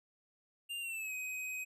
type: tone with pitch glide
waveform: square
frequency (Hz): 2795 to 2519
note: F7 to D#7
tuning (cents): +1 to +21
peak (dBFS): -39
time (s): 0.69-1.65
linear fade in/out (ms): 20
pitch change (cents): -180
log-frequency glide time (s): 0.8-1.13
effects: resampled to 32000 Hz